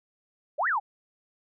sine exponential two-way sweep, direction up then down, 517 to 1975.5 to 740 Hz, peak -23 dBFS, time 0.58-0.8 s, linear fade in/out 20 ms, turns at 0.68 s, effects none

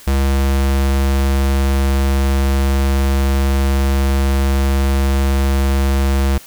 square tone, 68.1 Hz, C#2, 30 cents flat, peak -13 dBFS, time 0.07-6.38 s, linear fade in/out 5 ms, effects white hiss -40 dBFS RMS until 6.46 s

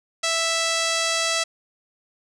5% pulse tone, 659.3 Hz, E5, in tune, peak -9 dBFS, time 0.23-1.44 s, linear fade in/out 10 ms, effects low-pass 9000 Hz 12 dB/octave

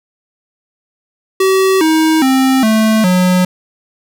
square tone with pitch steps, 381.5 / 317.1 / 263.6 / 219.1 / 182.14 Hz, G4 / D#4 / C4 / A3 / F#3, -47 / +33 / +13 / -7 / -27 cents, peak -9 dBFS, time 1.4-3.45 s, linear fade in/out 5 ms, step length 410 ms, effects none

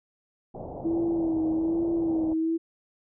white low-pass noise, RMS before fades -38 dBFS, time 0.54-2.34 s, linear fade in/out 10 ms, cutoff 790 Hz, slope 48 dB/octave
sine tone with vibrato, 327.5 Hz, E4, 11 cents flat, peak -23 dBFS, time 0.84-2.58 s, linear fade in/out 20 ms, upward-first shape sine, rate 1.2 Hz, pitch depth 44 cents each way
effects none

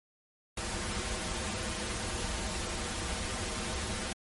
pink noise with comb filter, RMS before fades -35 dBFS, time 0.57-4.13 s, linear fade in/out 5 ms, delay 7.1 ms, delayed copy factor -1, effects MP3 48 kbps

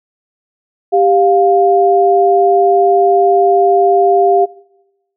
sine tone pair together, 394.5 / 703 Hz, G4 / F5, +11 / +11 cents, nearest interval minor seventh, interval 1000 cents, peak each -10 dBFS, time 0.92-4.46 s, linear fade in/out 20 ms, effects noise-tail reverb RT60 0.9 s tail -22 dB re dry

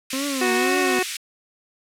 pink high-pass noise, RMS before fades -29 dBFS, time 0.1-1.17 s, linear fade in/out 5 ms, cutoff 2100 Hz, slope 24 dB/octave
35% pulse tone with vibrato, 259.4 Hz, C4, 15 cents flat, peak -23 dBFS, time 0.13-0.99 s, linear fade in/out 2 ms, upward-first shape triangle, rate 1.9 Hz, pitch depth 190 cents each way
harmonic tone, 368.7 Hz, F#4, 6 cents flat, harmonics 1 / 2 / 3 / 4 / 5 / 6 / 7, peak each -22 / -27 / -30 / -32 / -27 / -33 / -28 dBFS, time 0.41-1.03 s, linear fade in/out 5 ms
effects low-pass 11000 Hz 12 dB/octave

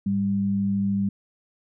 sine tone pair together, 103.61 / 198.1 Hz, G#2 / G3, -4 / +18 cents, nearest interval major seventh, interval 1122 cents, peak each -31 / -21 dBFS, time 0.06-1.09 s, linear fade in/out 5 ms, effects none

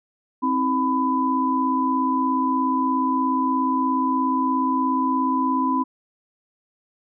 sine tone cluster, 263 / 319.9 / 1000 Hz, C4 / D#4 / B5, +9 / +48 / +21 cents, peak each -22 / -28 / -21 dBFS, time 0.42-5.84 s, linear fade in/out 20 ms, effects none

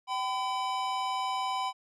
square tone pair together, 770 / 1008 Hz, G5 / B5, -31 / +35 cents, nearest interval perfect fourth, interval 466 cents, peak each -34 / -32 dBFS, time 0.07-1.73 s, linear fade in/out 50 ms, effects low-pass 6000 Hz 12 dB/octave

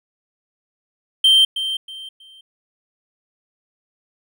triangle tone with echo, 3136 Hz, G7, in tune, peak -8 dBFS, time 1.24-1.45 s, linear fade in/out 5 ms, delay 320 ms, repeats 3, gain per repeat -11 dB, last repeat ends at 2.41 s, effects none

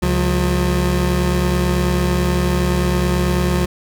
25% pulse tone pair together, 69.3 / 179.22 Hz, C#2 / F3, 0 / +45 cents, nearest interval octave + major third, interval 1645 cents, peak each -14 dBFS, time 0.02-3.66 s, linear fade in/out 10 ms, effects none

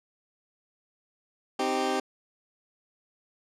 20% pulse chord, C minor, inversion none, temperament equal, 261.6 / 311.1 / 392 Hz, C4 / Eb4 / G4, 0 / 0 / 0 cents, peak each -26 / -28 / -24 dBFS, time 1.59-2 s, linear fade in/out 5 ms, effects low-pass 8000 Hz 12 dB/octave

